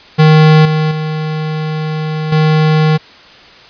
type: tone with level steps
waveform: square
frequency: 155.56 Hz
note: D#3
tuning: in tune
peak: -4 / -11 / -16 / -8 dBFS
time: 0.18-2.98 s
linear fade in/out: 20 ms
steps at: 0.65 / 0.91 / 2.32 s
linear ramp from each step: 5 ms
effects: white hiss -38 dBFS RMS until 3.69 s + resampled to 11025 Hz

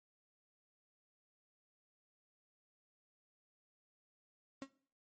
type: tone with exponential decay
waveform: 35% pulse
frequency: 271.4 Hz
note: C#4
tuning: 36 cents flat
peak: -37 dBFS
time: 4.62-4.7 s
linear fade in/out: 1 ms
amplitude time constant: 17 ms
effects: noise-tail reverb RT60 0.5 s tail -20 dB re dry + MP3 32 kbps

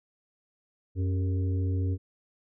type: harmonic tone with a mistuned harmonic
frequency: 92.5 Hz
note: F#2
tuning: in tune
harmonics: 1 / 3 / 4 / 5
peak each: -25 / -36 / -42 / -44 dBFS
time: 0.95-1.98 s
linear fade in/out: 50 ms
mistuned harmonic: 4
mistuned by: +86 cents
effects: none

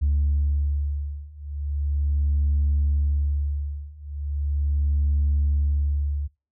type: beating tone pair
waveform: sine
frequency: 71.9 / 72.28 Hz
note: D2 / D2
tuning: -36 / -27 cents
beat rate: 0.38 Hz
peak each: -23 / -22 dBFS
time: 0.01-6.28 s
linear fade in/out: 20 ms
effects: noise-tail reverb RT60 0.3 s tail -26 dB re dry + tanh soft clip ceiling -15 dBFS

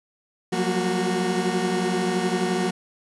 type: tone cluster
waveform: 30% pulse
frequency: 179 / 190.5 / 231.2 / 368.3 Hz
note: F3 / G3 / A#3 / F#4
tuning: +43 / -49 / -14 / -8 cents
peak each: -24 / -27 / -26 / -23 dBFS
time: 0.52-2.71 s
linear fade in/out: 10 ms
effects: resampled to 24000 Hz + 9-bit

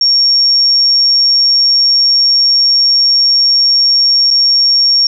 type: tone with dropouts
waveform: sine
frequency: 5530 Hz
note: F8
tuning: 18 cents flat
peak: -6 dBFS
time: 0.01-5.07 s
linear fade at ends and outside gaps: 2 ms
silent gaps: 4.305-4.31 s
effects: none

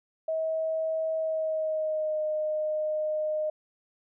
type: tone with pitch glide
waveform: sine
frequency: 640 to 615.3 Hz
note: D#5 to D#5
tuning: +49 to -19 cents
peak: -26 dBFS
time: 0.28-3.5 s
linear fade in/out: 5 ms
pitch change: -68 cents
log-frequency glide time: 1.16-2.22 s
effects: none

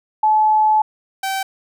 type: tone pair in turn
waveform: sine / sawtooth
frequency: 861 / 772.8 Hz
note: A5 / G5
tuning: -38 / -25 cents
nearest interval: major second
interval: 187 cents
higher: first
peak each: -11 / -16 dBFS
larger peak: first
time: 0.23-0.82 / 1.23-1.43 s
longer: first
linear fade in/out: 5 ms
effects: none

